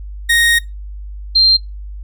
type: tone pair in turn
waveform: 30% pulse / sine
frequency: 1864.7 / 4169 Hz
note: A#6 / C8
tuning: 0 / -7 cents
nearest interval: octave + major second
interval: 1393 cents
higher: second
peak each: -7 dBFS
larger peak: neither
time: 0.29-0.59 / 1.35-1.57 s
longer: first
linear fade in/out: 10 ms
effects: noise-tail reverb RT60 0.2 s tail -22 dB re dry + added 50 Hz sine -26 dBFS peak until 2.03 s